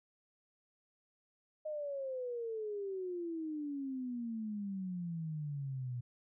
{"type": "exponential sweep", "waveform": "sine", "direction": "down", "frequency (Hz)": [622.3, 120.3], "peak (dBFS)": -37, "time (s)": [1.65, 6.01], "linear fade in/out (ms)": 10, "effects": []}